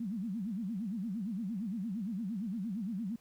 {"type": "tone with vibrato", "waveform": "sine", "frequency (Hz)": 207.7, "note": "G#3", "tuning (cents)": 0, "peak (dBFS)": -34, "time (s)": [0, 3.16], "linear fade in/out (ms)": 5, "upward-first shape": "sine", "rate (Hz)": 8.7, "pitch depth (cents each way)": 250, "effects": ["pink hiss -67 dBFS RMS until 3.2 s"]}